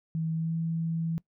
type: tone with pitch glide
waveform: sine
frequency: 161.4 to 164.32 Hz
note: E3 to E3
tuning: -36 to -5 cents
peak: -27 dBFS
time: 0.15-1.18 s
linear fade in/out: 0 ms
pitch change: +31 cents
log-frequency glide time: 0.33-0.55 s
effects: noise-tail reverb RT60 0.1 s tail -21 dB re dry